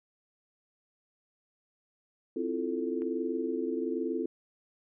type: chord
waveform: sine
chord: F major seventh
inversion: second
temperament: equal with one note detuned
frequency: 261.6 / 328.1 / 349.2 / 440 Hz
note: C4 / E4 / F4 / A4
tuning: 0 / -8 / 0 / 0 cents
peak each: -35 dBFS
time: 2.36-4.26 s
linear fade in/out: 5 ms
type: click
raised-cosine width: 0.5 ms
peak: -37 dBFS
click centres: 3.02 s
effects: none